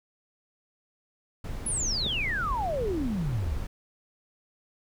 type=noise; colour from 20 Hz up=brown; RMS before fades=-34 dBFS; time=1.44-3.67 s; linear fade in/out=5 ms
type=exponential sweep; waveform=sine; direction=down; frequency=10650 to 63 Hz; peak=-27 dBFS; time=1.66-3.58 s; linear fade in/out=5 ms
type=clicks; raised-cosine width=2 ms; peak=-22 dBFS; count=2; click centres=2.062 / 2.067 s
effects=none